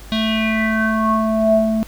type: tone with low-pass filter sweep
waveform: square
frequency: 220 Hz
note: A3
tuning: in tune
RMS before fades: -17 dBFS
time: 0.12-1.83 s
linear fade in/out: 0 ms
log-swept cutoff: 3700 to 460 Hz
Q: 6.8
effects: added 50 Hz sine -36 dBFS peak until 1.87 s + pink hiss -42 dBFS RMS until 1.87 s